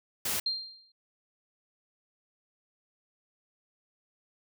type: noise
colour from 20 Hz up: white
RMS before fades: -31 dBFS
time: 0.25-0.4 s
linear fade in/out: 5 ms
type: tone with exponential decay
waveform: sine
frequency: 4187 Hz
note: C8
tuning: in tune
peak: -25 dBFS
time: 0.46-0.92 s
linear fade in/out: 5 ms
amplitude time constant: 100 ms
effects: none